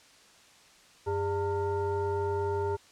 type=tone with frequency modulation; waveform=sine; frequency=405.1 Hz; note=G#4; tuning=43 cents flat; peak=-27 dBFS; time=1.06-2.77 s; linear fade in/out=20 ms; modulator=499 Hz; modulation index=0.97; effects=white hiss -57 dBFS RMS until 2.91 s + low-pass 7000 Hz 12 dB/octave